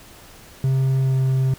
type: tone with pitch glide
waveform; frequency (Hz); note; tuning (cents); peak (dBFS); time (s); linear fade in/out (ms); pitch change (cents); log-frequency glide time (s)
triangle; 133 to 131.85; C3 to C3; +29 to +14; -14; 0.64-1.54; 2; -15; 1.01-1.16
effects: pink hiss -45 dBFS RMS until 1.58 s